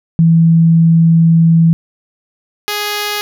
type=tone pair in turn; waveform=sine / 5% pulse; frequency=164.9 / 415.5 Hz; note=E3 / G#4; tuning=+1 / +1 cents; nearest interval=octave + major third; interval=1600 cents; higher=second; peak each=-5 dBFS; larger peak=neither; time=0.19-1.73 / 2.68-3.21 s; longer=first; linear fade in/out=0 ms; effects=none